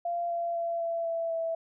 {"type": "tone with pitch steps", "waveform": "sine", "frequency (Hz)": [690, 683.7, 677.4, 671.1, 665, 658.8], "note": ["F5", "F5", "E5", "E5", "E5", "E5"], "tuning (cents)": [-21, -37, 47, 31, 15, -1], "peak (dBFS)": -28, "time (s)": [0.05, 1.55], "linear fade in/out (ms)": 5, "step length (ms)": 250, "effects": []}